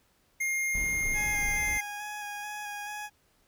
square tone with pitch glide, 2126 to 2098 Hz, C7 to C7, +27 to +4 cents, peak -28 dBFS, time 0.4-1.81 s, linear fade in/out 10 ms, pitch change -23 cents, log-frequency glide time 1.1-1.65 s
brown noise, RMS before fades -37 dBFS, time 0.74-1.78 s, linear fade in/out 10 ms
20% pulse tone with vibrato, 830.6 Hz, G#5, in tune, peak -31 dBFS, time 1.13-3.1 s, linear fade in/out 50 ms, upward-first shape square, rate 2.3 Hz, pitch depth 14 cents each way
effects pink hiss -68 dBFS RMS until 3.47 s

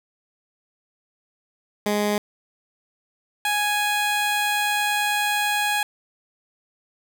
15% pulse tone pair in turn, 207.7 / 830.8 Hz, G#3 / G#5, 0 / 0 cents, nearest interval 2 octaves, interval 2400 cents, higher second, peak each -14 dBFS, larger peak neither, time 1.86-2.18 / 3.45-5.83 s, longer second, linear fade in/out 2 ms, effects none

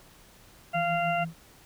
harmonic tone, 692 Hz, F5, 16 cents flat, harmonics 1 / 2 / 3 / 4, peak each -26 / -33 / -37 / -34 dBFS, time 0.73-1.25 s, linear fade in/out 20 ms
sine tone with tremolo, 164.81 Hz, E3, in tune, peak -30 dBFS, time 0.74-1.34 s, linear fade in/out 20 ms, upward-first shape triangle, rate 6.5 Hz, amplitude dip 80%
effects pink hiss -55 dBFS RMS until 1.65 s

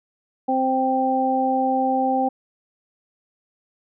harmonic tone, 261.6 Hz, C4, in tune, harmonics 1 / 2 / 3, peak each -23 / -25 / -20 dBFS, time 0.48-2.29 s, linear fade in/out 10 ms, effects none

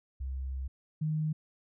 sine tone pair in turn, 66 / 154.99 Hz, C2 / D#3, +16 / -6 cents, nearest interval octave + minor third, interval 1478 cents, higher second, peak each -33 / -28 dBFS, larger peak second, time 0.2-0.68 / 1.01-1.33 s, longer first, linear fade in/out 10 ms, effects none

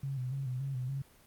sine tone with vibrato, 131.7 Hz, C3, 12 cents sharp, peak -33 dBFS, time 0.03-1.02 s, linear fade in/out 5 ms, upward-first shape square, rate 3.5 Hz, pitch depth 69 cents each way, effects pink hiss -61 dBFS RMS until 1.26 s + Opus 24 kbps

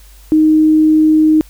sine tone, 311.1 Hz, D#4, in tune, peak -6 dBFS, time 0.32-1.41 s, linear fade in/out 0 ms, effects added 50 Hz sine -38 dBFS peak until 1.49 s + white hiss -46 dBFS RMS until 1.49 s

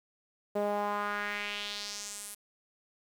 sawtooth tone with band-pass filter sweep, 205.6 Hz, G#3, 17 cents flat, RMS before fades -35 dBFS, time 0.55-2.35 s, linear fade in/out 10 ms, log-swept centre 540 to 11000 Hz, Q 2.5, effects 9-bit

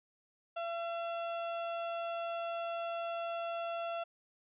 35% pulse tone, 677 Hz, E5, 46 cents sharp, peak -34 dBFS, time 0.56-4.04 s, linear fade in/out 10 ms, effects resampled to 8000 Hz

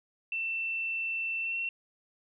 sine tone with pitch glide, 2680 to 2717 Hz, E7 to F7, +28 to -48 cents, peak -30 dBFS, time 0.32-1.69 s, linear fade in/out 2 ms, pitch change +24 cents, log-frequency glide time 1.41-1.56 s, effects none

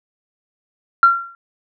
sine tone with exponential decay, 1373 Hz, F6, 30 cents flat, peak -3 dBFS, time 1.03-1.35 s, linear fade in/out 1 ms, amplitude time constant 69 ms, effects tanh soft clip ceiling 0 dBFS

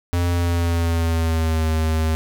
square tone with pitch glide, 87.2 to 79.5 Hz, F2 to D#2, -2 to +38 cents, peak -18 dBFS, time 0.13-2.15 s, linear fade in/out 0 ms, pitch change -160 cents, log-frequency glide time 0.3-1.65 s, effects none

